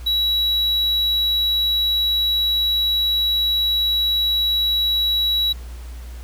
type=tone; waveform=triangle; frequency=3900 Hz; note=B7; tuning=23 cents flat; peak=-15 dBFS; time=0.06-5.53 s; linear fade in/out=10 ms; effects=added 60 Hz sine -31 dBFS peak until 6.23 s + pink hiss -46 dBFS RMS until 6.23 s